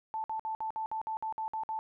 sine tone bursts, 880 Hz, A5, in tune, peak -32 dBFS, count 11, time 0.14-1.79 s, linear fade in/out 0 ms, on 100 ms, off 55 ms, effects none

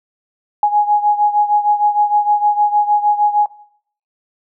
sine beating tone pair, 830.6 / 837.1 Hz, G#5 / G#5, 0 / +13 cents, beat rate 6.5 Hz, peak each -12 / -16 dBFS, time 0.63-3.46 s, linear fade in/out 2 ms, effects noise-tail reverb RT60 0.6 s tail -18 dB re dry

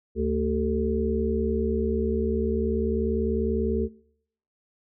harmonic tone with a mistuned harmonic, 74.2 Hz, D2, 18 cents sharp, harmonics 1 / 3 / 5 / 6, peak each -28 / -28 / -28 / -28 dBFS, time 0.15-3.89 s, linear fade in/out 50 ms, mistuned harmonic 5, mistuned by +64 cents, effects noise-tail reverb RT60 0.7 s tail -23 dB re dry

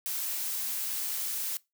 blue noise, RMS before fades -33 dBFS, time 0.06-1.57 s, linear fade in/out 0 ms, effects noise-tail reverb RT60 0.2 s tail -21 dB re dry

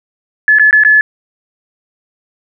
sine tone with dropouts, 1719 Hz, A6, 41 cents flat, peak -4 dBFS, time 0.48-1.01 s, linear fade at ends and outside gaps 1 ms, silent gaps 0.586-0.596 / 0.71-0.728 / 0.836-0.849 s, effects none

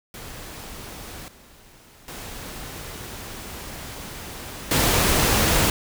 pink noise with level steps, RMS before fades -38 / -50 / -36 / -19 dBFS, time 0.14-5.7 s, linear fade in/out 2 ms, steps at 1.28 / 2.08 / 4.71 s, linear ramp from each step 2 ms, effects none

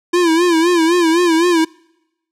square tone with vibrato, 338.3 Hz, E4, 45 cents sharp, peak -11 dBFS, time 0.13-1.65 s, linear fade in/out 10 ms, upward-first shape sine, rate 3.9 Hz, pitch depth 98 cents each way, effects noise-tail reverb RT60 0.9 s tail -26 dB re dry + low-pass 9000 Hz 12 dB/octave

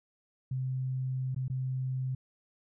sine tone with dropouts, 130 Hz, C3, 11 cents flat, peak -30 dBFS, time 0.51-2.15 s, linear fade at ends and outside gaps 5 ms, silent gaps 1.347-1.362 / 1.481-1.499 s, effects none

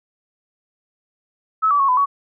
sine tone with pitch steps, 1296 / 1151 / 1099 / 1005 / 1124 Hz, E6 / D6 / C#6 / B5 / C#6, -30 / -35 / -15 / +30 / +24 cents, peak -13 dBFS, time 1.62-2.06 s, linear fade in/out 20 ms, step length 88 ms, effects none

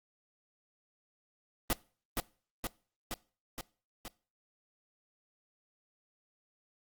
pink noise with echo, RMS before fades -29 dBFS, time 1.7-1.73 s, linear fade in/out 0 ms, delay 470 ms, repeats 5, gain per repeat -3 dB, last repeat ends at 4.08 s, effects noise-tail reverb RT60 0.4 s tail -22 dB re dry + Opus 32 kbps

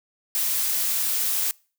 blue noise, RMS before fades -24 dBFS, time 0.35-1.51 s, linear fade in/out 0 ms, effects noise-tail reverb RT60 0.4 s tail -25 dB re dry

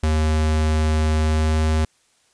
square tone with pitch glide, 77.78 to 78.28 Hz, D#2 to D#2, 0 to +11 cents, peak -17 dBFS, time 0.03-1.85 s, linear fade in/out 5 ms, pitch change +11 cents, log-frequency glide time 1.19-1.61 s, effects white hiss -61 dBFS RMS until 2.33 s + resampled to 22050 Hz

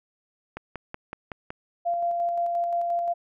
click train, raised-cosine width 0.5 ms, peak -19 dBFS, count 6, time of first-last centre 0.57-1.505 s, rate 5.35 Hz
sine tone with tremolo, 690 Hz, F5, 21 cents flat, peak -22 dBFS, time 1.85-3.14 s, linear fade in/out 20 ms, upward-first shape square, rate 5.7 Hz, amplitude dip 25%
effects none

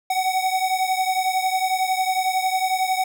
square beating tone pair, 748 / 759 Hz, F#5 / F#5, +19 / +44 cents, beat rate 11 Hz, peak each -22 / -25 dBFS, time 0.1-3.04 s, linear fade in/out 5 ms, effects none

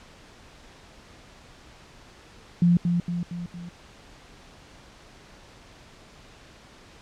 sine tone with echo, 173.6 Hz, F3, 10 cents flat, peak -15 dBFS, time 2.62-2.77 s, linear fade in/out 2 ms, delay 230 ms, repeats 4, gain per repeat -5 dB, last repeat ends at 3.69 s, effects pink hiss -50 dBFS RMS until 7.01 s + low-pass 6000 Hz 12 dB/octave

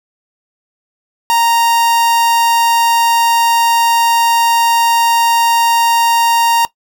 45% pulse tone, 930 Hz, A#5, 4 cents flat, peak -9 dBFS, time 1.3-6.65 s, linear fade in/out 0 ms, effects noise-tail reverb RT60 0.1 s tail -18 dB re dry

